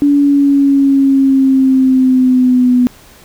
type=linear sweep; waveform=sine; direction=down; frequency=287.6 to 246.9 Hz; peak=-6 dBFS; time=0.02-2.87 s; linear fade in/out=0 ms; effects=pink hiss -41 dBFS RMS until 3.24 s